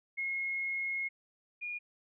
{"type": "tone pair in turn", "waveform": "sine", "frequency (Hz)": [2161, 2433], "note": ["C#7", "D#7"], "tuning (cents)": [-45, -39], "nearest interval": "major second", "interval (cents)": 206, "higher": "second", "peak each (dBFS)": [-32, -36], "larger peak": "first", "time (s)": [[0.17, 1.09], [1.61, 1.79]], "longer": "first", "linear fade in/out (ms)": 20, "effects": []}